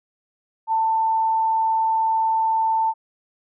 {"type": "tone", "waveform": "sine", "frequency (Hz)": 891, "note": "A5", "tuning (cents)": 22, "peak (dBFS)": -17, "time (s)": [0.67, 2.94], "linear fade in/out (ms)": 50, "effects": []}